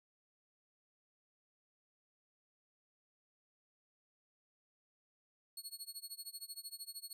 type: tone with tremolo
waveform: 20% pulse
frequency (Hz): 4351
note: C#8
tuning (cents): -33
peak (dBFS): -37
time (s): 5.57-7.13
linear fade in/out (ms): 2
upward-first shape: sine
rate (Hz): 13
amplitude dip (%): 95
effects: none